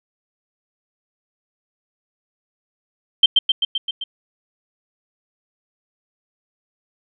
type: tone with echo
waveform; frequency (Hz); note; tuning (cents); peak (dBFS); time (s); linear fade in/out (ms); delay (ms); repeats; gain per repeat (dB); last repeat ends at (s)
sine; 3136; G7; 0; -6; 3.23-3.26; 5; 130; 6; -3; 4.04
effects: none